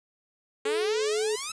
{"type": "tone with vibrato", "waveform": "sine", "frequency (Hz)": 429.4, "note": "A4", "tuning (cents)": -42, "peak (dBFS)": -25, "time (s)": [0.65, 1.36], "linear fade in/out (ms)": 10, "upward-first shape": "triangle", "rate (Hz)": 3.8, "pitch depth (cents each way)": 22}
{"type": "exponential sweep", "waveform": "5% pulse", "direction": "up", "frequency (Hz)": [268, 1333], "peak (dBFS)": -20, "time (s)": [0.65, 1.52], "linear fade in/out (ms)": 5}
{"effects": ["resampled to 22050 Hz", "8-bit"]}